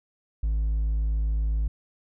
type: tone with hard clipping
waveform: sine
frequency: 53.8 Hz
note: A1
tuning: 38 cents flat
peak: -23 dBFS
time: 0.43-1.68 s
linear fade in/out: 5 ms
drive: 2 dB
effects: none